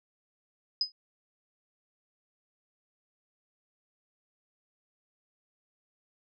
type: tone with exponential decay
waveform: sine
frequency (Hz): 5020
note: D#8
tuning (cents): +15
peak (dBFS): -21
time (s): 0.81-0.92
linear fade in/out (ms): 2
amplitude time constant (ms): 23
effects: none